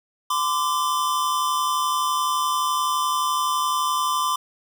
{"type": "tone pair together", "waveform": "square", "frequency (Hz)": [1023, 1174.7], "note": ["C6", "D6"], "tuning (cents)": [-39, 0], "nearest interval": "major second", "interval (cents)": 239, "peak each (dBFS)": -24, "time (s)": [0.3, 4.36], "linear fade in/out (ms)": 5, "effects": []}